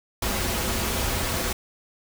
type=noise with comb filter; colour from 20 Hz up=pink; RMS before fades=-26 dBFS; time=0.22-1.53 s; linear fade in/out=5 ms; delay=6.7 ms; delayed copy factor=-0.5; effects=none